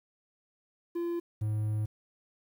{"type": "tone pair in turn", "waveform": "triangle", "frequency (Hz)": [342.7, 107.07], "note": ["F4", "A2"], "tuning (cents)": [-33, -47], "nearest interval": "octave + minor sixth", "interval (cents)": 2014, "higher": "first", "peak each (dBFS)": [-28, -26], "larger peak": "second", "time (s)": [[0.95, 1.2], [1.41, 1.86]], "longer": "second", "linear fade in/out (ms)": 10, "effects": ["10-bit"]}